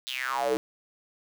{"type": "tone with high-pass filter sweep", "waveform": "square", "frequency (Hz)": 64.3, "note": "C2", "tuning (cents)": -30, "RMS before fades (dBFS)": -29, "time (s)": [0.07, 0.57], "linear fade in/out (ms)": 0, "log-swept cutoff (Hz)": [3800, 350], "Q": 7.3, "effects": []}